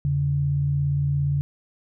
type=tone pair together; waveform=sine; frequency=84.08 / 141.5 Hz; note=E2 / C#3; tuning=+35 / +36 cents; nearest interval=major sixth; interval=901 cents; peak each=-29 / -20 dBFS; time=0.05-1.41 s; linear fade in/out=0 ms; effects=none